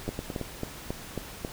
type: two click trains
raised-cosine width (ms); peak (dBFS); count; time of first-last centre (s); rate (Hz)
2; -19 / -17; 4 / 6; 0.08-0.413 / 0.09-1.449; 9.01 / 3.68
effects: pink hiss -43 dBFS RMS until 1.52 s